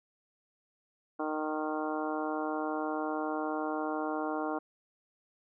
harmonic tone with a mistuned harmonic, 154.4 Hz, D#3, 13 cents flat, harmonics 2 / 3 / 4 / 5 / 6 / 7 / 8 / 9, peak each -35 / -39 / -39 / -38 / -43 / -41 / -46 / -43 dBFS, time 1.19-4.59 s, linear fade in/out 10 ms, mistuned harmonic 8, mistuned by -20 cents, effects none

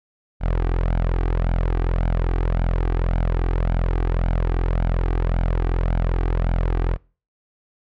sawtooth tone with flanger, 42.6 Hz, F1, 42 cents flat, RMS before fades -20 dBFS, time 0.4-6.98 s, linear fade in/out 50 ms, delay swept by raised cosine 1.3 to 2.6 ms, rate 1.8 Hz, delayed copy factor +0.55, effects noise-tail reverb RT60 0.4 s tail -26 dB re dry + low-pass 2000 Hz 12 dB/octave

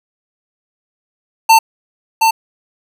square tone with echo, 896 Hz, A5, 31 cents sharp, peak -5 dBFS, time 1.49-1.59 s, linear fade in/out 10 ms, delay 720 ms, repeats 1, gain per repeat -4 dB, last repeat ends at 2.31 s, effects none

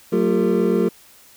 triangle tone cluster, 185.4 / 224.6 / 349.9 / 398.1 / 456.3 Hz, F#3 / A3 / F4 / G4 / A#4, +4 / +36 / +3 / +27 / -37 cents, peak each -20 dBFS, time 0.12-0.89 s, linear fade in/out 10 ms, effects white hiss -49 dBFS RMS until 1.36 s

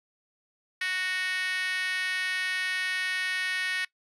5% pulse tone with high-pass filter, 370 Hz, F#4, in tune, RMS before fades -30 dBFS, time 0.81-3.85 s, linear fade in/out 5 ms, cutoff 1800 Hz, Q 4.1, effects noise-tail reverb RT60 0.1 s tail -21 dB re dry + resampled to 24000 Hz

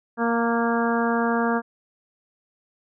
harmonic tone with a mistuned harmonic, 233.1 Hz, A#3, in tune, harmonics 1 / 2 / 3 / 4 / 5 / 6 / 7, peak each -23 / -26 / -28 / -29 / -30 / -31 / -31 dBFS, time 0.17-1.62 s, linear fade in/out 50 ms, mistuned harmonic 4, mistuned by -16 cents, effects none

